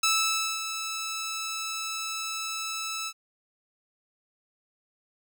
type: tone with ADSR envelope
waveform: 10% pulse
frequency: 1312 Hz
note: E6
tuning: 9 cents flat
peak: -13 dBFS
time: 0.03-3.13 s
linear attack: 6 ms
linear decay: 560 ms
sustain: -10 dB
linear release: 56 ms
effects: none